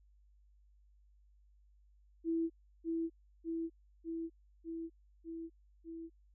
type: tone with echo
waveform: sine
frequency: 329.6 Hz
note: E4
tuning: in tune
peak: -31 dBFS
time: 2.24-2.5 s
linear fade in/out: 50 ms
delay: 600 ms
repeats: 6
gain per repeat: -2 dB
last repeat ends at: 6.1 s
effects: added 50 Hz sine -63 dBFS peak until 6.34 s